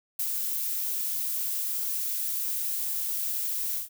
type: noise with ADSR envelope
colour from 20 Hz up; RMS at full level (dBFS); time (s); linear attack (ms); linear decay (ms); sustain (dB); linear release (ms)
violet; -28; 0.19-3.89; 6; 65; -2; 120
effects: none